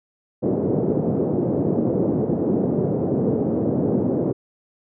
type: band-pass noise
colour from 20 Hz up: white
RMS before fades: -21 dBFS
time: 0.42-4.33 s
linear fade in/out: 20 ms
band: 120 to 450 Hz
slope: 24 dB/octave
effects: none